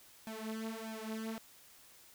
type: tone with flanger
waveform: sawtooth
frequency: 221.4 Hz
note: A3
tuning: 11 cents sharp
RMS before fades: -42 dBFS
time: 0.27-1.38 s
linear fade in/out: 0 ms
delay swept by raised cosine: 1.2 to 5.2 ms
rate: 1.6 Hz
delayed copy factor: +0.9
effects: white hiss -60 dBFS RMS until 2.14 s